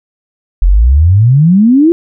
sine exponential sweep, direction up, 41 to 349.2 Hz, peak -3 dBFS, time 0.62-1.92 s, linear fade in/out 0 ms, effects none

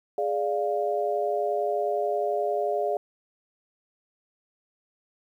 sine chord, D diminished, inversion second, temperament equal, 415.3 / 587.3 / 698.5 Hz, Ab4 / D5 / F5, 0 / 0 / 0 cents, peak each -28 dBFS, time 0.18-2.97 s, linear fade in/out 2 ms, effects 10-bit

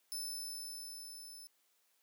20% pulse tone with level ramp, 5274 Hz, E8, in tune, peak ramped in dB -33 to -45 dBFS, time 0.12-1.47 s, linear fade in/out 0 ms, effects white hiss -75 dBFS RMS until 2.02 s + high-pass 300 Hz 12 dB/octave

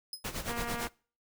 sawtooth tone with exponential decay, 5070 Hz, D#8, 32 cents sharp, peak -31 dBFS, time 0.13-0.24 s, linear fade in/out 2 ms, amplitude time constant 23 ms
pink noise with tremolo, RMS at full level -35 dBFS, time 0.24-0.89 s, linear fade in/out 10 ms, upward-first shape sine, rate 8.9 Hz, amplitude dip 75%
click train, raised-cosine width 0.5 ms, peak -24 dBFS, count 93, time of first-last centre 0.48-0.87 s, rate 236 Hz
effects noise-tail reverb RT60 0.4 s tail -24 dB re dry

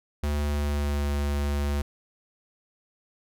square tone with pitch glide, 73.42 to 71.91 Hz, D2 to D2, 0 to -36 cents, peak -25 dBFS, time 0.23-1.82 s, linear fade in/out 5 ms, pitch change -36 cents, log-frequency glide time 0.4-1.07 s, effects none

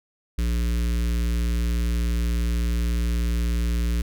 square tone with notch filter, 58.27 Hz, A#1, in tune, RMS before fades -23 dBFS, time 0.38-4.02 s, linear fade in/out 5 ms, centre 770 Hz, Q 0.5, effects none

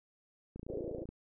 click train, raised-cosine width 3 ms, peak -32 dBFS, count 16, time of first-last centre 0.56-1.09 s, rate 28.3 Hz
white band-pass noise, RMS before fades -41 dBFS, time 0.68-1.05 s, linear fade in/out 20 ms, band 320 to 530 Hz, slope 48 dB/octave
effects none

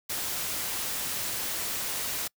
white noise, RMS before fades -32 dBFS, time 0.09-2.28 s, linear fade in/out 10 ms, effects noise-tail reverb RT60 0.1 s tail -26 dB re dry

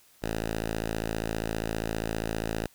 5% pulse tone, 55 Hz, A1, in tune, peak -18 dBFS, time 0.22-2.67 s, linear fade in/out 10 ms, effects white hiss -60 dBFS RMS until 2.74 s

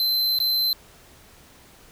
square tone with dropouts, 4083 Hz, C8, 43 cents flat, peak -20 dBFS, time 0-0.73 s, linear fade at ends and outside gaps 1 ms, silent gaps 0.387-0.401 s, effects pink hiss -51 dBFS RMS until 1.91 s

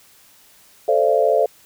sine chord, D minor seventh, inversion second, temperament equal with one note detuned, 440 / 523.3 / 587.3 / 680.5 Hz, A4 / C5 / D5 / F5, 0 / 0 / 0 / -45 cents, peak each -19 dBFS, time 0.88-1.46 s, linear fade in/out 5 ms, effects white hiss -51 dBFS RMS until 1.65 s

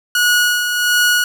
sawtooth tone with tremolo, 1456 Hz, F#6, 28 cents flat, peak -7 dBFS, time 0.15-1.24 s, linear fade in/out 2 ms, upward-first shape sine, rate 1.4 Hz, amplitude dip 50%, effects none

